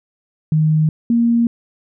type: tone pair in turn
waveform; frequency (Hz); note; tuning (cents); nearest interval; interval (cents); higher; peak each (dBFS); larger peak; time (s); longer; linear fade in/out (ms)
sine; 155.56 / 234.1; D#3 / A#3; 0 / +8; perfect fifth; 708; second; -11; neither; 0.52-0.89 / 1.1-1.47; neither; 2
effects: none